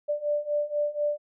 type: beating tone pair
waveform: sine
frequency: 587.3 / 591.4 Hz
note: D5 / D5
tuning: 0 / +12 cents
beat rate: 4.1 Hz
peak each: -29 / -27 dBFS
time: 0.08-1.18 s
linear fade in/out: 20 ms
effects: none